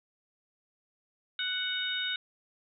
harmonic tone, 742 Hz, F#5, 5 cents sharp, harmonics 2 / 3 / 4 / 5, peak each -35 / -40 / -37 / -33 dBFS, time 1.39-2.16 s, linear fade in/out 2 ms, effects none

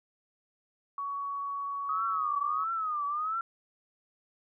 sine tone, 1123 Hz, C#6, 22 cents sharp, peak -32 dBFS, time 0.98-2.64 s, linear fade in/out 2 ms
sine tone with vibrato, 1244.5 Hz, D#6, in tune, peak -29 dBFS, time 1.89-3.41 s, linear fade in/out 2 ms, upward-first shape triangle, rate 1.5 Hz, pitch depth 160 cents each way
effects none

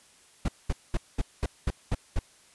brown noise bursts, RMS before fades -25 dBFS, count 8, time 0.45-2.192 s, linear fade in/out 5 ms, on 34 ms, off 210 ms, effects white hiss -58 dBFS RMS until 2.54 s + resampled to 24000 Hz

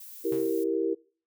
violet noise, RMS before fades -45 dBFS, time 0-0.64 s, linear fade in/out 5 ms
sine chord, E diminished, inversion none, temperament equal, 329.6 / 392 / 466.2 Hz, E4 / G4 / Bb4, 0 / 0 / 0 cents, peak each -29 dBFS, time 0.24-0.95 s, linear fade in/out 20 ms
sawtooth tone with exponential decay, 138.59 Hz, C#3, in tune, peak -34 dBFS, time 0.32-0.69 s, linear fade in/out 0 ms, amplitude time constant 79 ms
effects noise-tail reverb RT60 0.4 s tail -23 dB re dry

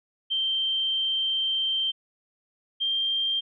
sine tone pair in turn, 3136 / 3176 Hz, G7 / G7, 0 / +22 cents, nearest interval unison, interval 22 cents, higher second, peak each -23 dBFS, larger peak neither, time 0.3-1.92 / 2.8-3.41 s, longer first, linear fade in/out 20 ms, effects none

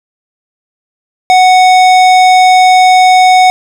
sine tone with hard clipping, 740 Hz, F#5, in tune, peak -4 dBFS, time 1.3-3.5 s, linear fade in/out 0 ms, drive 15 dB, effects none

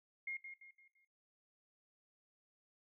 sine tone with echo, 2138 Hz, C7, 37 cents sharp, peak -39 dBFS, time 0.27-0.37 s, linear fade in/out 5 ms, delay 170 ms, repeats 4, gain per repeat -8 dB, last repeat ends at 1.05 s, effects noise-tail reverb RT60 0.4 s tail -21 dB re dry

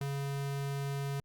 square tone, 139.6 Hz, C#3, 13 cents sharp, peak -34 dBFS, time 0.01-1.2 s, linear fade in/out 2 ms, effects Opus 48 kbps

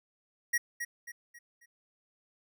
square tone with echo, 1900 Hz, A#6, 33 cents sharp, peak -26 dBFS, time 0.53-0.58 s, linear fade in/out 10 ms, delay 270 ms, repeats 4, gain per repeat -8 dB, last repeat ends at 1.66 s, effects none

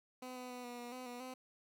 15% pulse tone with pitch steps, 253.7 / 250.9 / 248 / 242.9 / 241.2 / 254 / 243.8 / 256.5 Hz, B3 / B3 / B3 / B3 / B3 / B3 / B3 / C4, +47 / +28 / +7 / -29 / -41 / +49 / -22 / -34 cents, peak -39 dBFS, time 0.22-1.34 s, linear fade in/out 5 ms, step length 140 ms, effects none

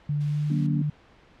sine tone with pitch glide, 146.83 to 149.14 Hz, D3 to D3, 0 to +27 cents, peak -23 dBFS, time 0.09-0.9 s, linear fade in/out 5 ms, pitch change +27 cents, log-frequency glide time 0.25-0.41 s
blue noise, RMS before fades -40 dBFS, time 0.2-0.67 s, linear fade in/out 10 ms
sine chord, Gb augmented, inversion none, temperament equal with one note detuned, 185 / 233.1 / 287.6 Hz, Gb3 / Bb3 / D4, 0 / 0 / -36 cents, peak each -30 dBFS, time 0.5-0.82 s, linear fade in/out 5 ms
effects pink hiss -55 dBFS RMS until 1.4 s + low-pass 3000 Hz 12 dB/octave

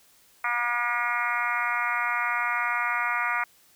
harmonic tone, 239.8 Hz, A#3, 49 cents sharp, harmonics 3 / 4 / 5 / 6 / 7 / 8 / 9 / 10, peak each -36 / -32 / -30 / -30 / -39 / -32 / -31 / -36 dBFS, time 0.44-3.44 s, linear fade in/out 5 ms, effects white hiss -59 dBFS RMS until 3.75 s

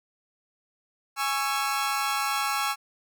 sawtooth chord, C# minor, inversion second, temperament equal with one note detuned, 830.6 / 1108.7 / 1339.2 Hz, G#5 / C#6 / E6, 0 / 0 / +27 cents, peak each -26 dBFS, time 1.16-2.76 s, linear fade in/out 50 ms, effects none

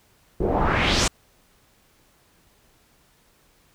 pink noise with low-pass filter sweep, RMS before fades -21 dBFS, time 0.4-1.08 s, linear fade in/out 5 ms, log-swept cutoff 370 to 7900 Hz, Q 2.2, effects pink hiss -60 dBFS RMS until 3.74 s

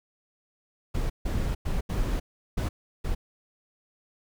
brown noise bursts at uneven times, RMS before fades -27 dBFS, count 6, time 0.94-1.1 / 1.25-1.55 / 1.65-1.81 / 1.89-2.2 / 2.57-2.69 / 3.04-3.15 s, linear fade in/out 10 ms, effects none

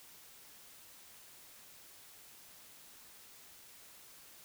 silence, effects white hiss -57 dBFS RMS until 4.44 s

